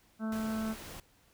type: harmonic tone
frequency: 220 Hz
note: A3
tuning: in tune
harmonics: 1 / 2 / 3 / 4 / 5 / 6 / 7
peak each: -32 / -49 / -44 / -51 / -51 / -47 / -50 dBFS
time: 0.19-0.76 s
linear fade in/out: 50 ms
type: noise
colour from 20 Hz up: pink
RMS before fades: -46 dBFS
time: 0.32-1 s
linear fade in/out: 2 ms
effects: pink hiss -66 dBFS RMS until 1.33 s